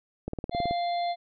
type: click train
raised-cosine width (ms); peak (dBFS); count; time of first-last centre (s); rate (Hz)
2; -19; 9; 0.28-0.71; 18.6
type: harmonic tone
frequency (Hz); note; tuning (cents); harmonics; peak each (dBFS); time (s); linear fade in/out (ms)
696; F5; -6; 1 / 3 / 5 / 6; -26 / -42 / -43 / -42; 0.51-1.16; 50
effects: none